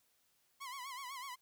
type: tone with vibrato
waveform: sawtooth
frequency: 1048 Hz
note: C6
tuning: 2 cents sharp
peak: -40 dBFS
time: 0.6-1.36 s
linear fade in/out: 20 ms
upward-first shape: sine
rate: 8 Hz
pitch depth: 120 cents each way
effects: white hiss -75 dBFS RMS until 1.41 s